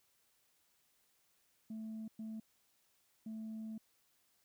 sine tone bursts at uneven times, 220 Hz, A3, in tune, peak -40 dBFS, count 3, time 1.7-2.08 / 2.19-2.4 / 3.26-3.78 s, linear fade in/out 5 ms, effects tanh soft clip ceiling -40 dBFS + white hiss -75 dBFS RMS until 4.44 s

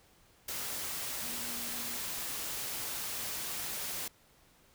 sine tone in noise, 236.7 Hz, A#3, 27 cents sharp, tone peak -49 dBFS, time 1.22-1.97 s, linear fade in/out 5 ms, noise white, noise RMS -38 dBFS, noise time 0.48-4.08 s, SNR -14 dB, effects pink hiss -64 dBFS RMS until 4.74 s

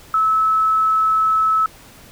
sine tone, 1300 Hz, E6, 24 cents flat, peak -13 dBFS, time 0.14-1.66 s, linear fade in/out 2 ms, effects pink hiss -44 dBFS RMS until 2.11 s

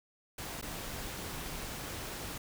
pink noise with dropouts, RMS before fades -41 dBFS, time 0.38-2.38 s, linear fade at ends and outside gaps 5 ms, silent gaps 0.614-0.624 s, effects none

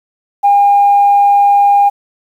sine tone, 808 Hz, G#5, 48 cents flat, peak -4 dBFS, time 0.43-1.9 s, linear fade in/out 20 ms, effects tanh soft clip ceiling -1 dBFS + 7-bit

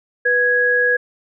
sine tone pair together, 491.9 / 1661.2 Hz, B4 / G#6, -7 / 0 cents, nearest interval octave + major sixth, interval 2107 cents, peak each -19 / -14 dBFS, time 0.25-0.97 s, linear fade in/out 10 ms, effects none

